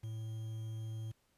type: tone with quantisation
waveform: triangle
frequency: 110.8 Hz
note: A2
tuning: 13 cents sharp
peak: -37 dBFS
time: 0.03-1.12 s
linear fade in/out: 10 ms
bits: 10
effects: pink hiss -75 dBFS RMS until 1.37 s + resampled to 32000 Hz